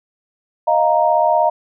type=chord; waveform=sine; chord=Eb suspended second; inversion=none; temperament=equal; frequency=622.3 / 698.5 / 932.3 Hz; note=Eb5 / F5 / Bb5; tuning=0 / 0 / 0 cents; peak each=-16 / -16 / -16 dBFS; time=0.67-1.5 s; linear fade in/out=10 ms; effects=none